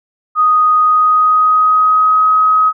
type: tone with pitch glide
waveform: sine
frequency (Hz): 1244.5 to 1267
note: D#6 to D#6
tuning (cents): 0 to +31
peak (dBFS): -7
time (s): 0.35-2.73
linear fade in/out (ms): 50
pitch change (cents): +31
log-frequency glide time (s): 0.79-2.29
effects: none